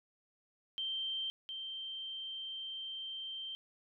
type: tone pair in turn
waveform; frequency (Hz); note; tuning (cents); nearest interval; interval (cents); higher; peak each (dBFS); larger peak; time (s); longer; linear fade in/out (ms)
sine; 3136 / 3136; G7 / G7; 0 / 0; unison; 0; neither; -35 / -40; first; 0.78-1.3 / 1.49-3.55; second; 0
effects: none